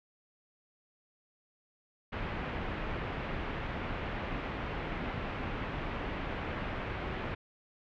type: low-pass noise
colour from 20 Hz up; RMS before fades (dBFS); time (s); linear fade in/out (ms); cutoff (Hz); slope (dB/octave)
pink; -37; 2.12-7.35; 10; 2700; 24
effects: none